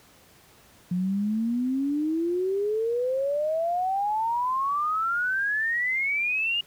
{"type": "exponential sweep", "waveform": "sine", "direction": "up", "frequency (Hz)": [175.8, 2876], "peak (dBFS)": -23, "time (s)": [0.91, 6.61], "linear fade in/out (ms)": 5, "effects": ["pink hiss -55 dBFS RMS until 6.66 s", "high-pass 60 Hz 12 dB/octave"]}